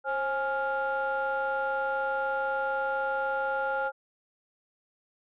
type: tone cluster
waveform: sine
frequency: 535 / 832 / 1399 Hz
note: C5 / G#5 / F6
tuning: +38 / +3 / +3 cents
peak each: -30 dBFS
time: 0.04-3.92 s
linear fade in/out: 50 ms
effects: tanh soft clip ceiling -21 dBFS